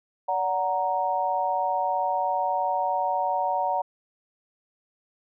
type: chord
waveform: sine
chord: D augmented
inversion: none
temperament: equal with one note detuned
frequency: 575.2 / 740 / 932.3 Hz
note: D5 / F#5 / A#5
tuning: -36 / 0 / 0 cents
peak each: -30 / -26 / -26 dBFS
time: 0.28-3.82 s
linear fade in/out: 10 ms
effects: none